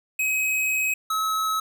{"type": "tone pair in turn", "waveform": "square", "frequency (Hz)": [2539, 1289.5], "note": ["D#7", "E6"], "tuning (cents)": [34, -39], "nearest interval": "octave", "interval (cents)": 1173, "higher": "first", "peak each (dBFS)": [-22, -23], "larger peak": "first", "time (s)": [[0.19, 0.94], [1.1, 1.6]], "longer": "first", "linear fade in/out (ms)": 5, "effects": []}